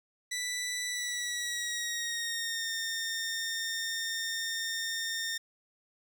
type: tone with pitch glide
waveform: 15% pulse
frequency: 1975.5 to 1822 Hz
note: B6 to A#6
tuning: 0 to -40 cents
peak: -26 dBFS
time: 0.31-5.38 s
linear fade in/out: 10 ms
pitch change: -140 cents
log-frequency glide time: 0.86-2.72 s
effects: none